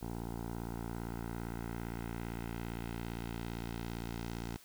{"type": "tone with low-pass filter sweep", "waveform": "10% pulse", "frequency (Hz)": 57.6, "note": "A#1", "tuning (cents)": -20, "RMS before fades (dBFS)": -41, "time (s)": [0.01, 4.57], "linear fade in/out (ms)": 10, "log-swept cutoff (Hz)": [890, 6500], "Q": 1.1, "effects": ["white hiss -59 dBFS RMS until 4.64 s"]}